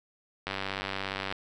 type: click train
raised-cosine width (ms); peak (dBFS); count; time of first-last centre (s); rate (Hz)
0.3; -16; 84; 0.47-1.325; 97.1
effects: none